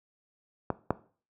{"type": "clicks", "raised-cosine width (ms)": 1, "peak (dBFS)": [-13, -10], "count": 2, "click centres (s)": [0.703, 0.906], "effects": ["noise-tail reverb RT60 0.4 s tail -17 dB re dry", "high-pass 80 Hz 12 dB/octave"]}